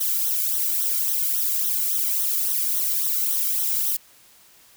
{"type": "noise with flanger", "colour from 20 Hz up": "violet", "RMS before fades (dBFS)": -23, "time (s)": [0, 3.97], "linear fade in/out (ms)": 10, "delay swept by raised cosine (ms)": [0.41, 1.16], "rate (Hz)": 3.6, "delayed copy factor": -0.9, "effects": ["white hiss -53 dBFS RMS until 4.76 s"]}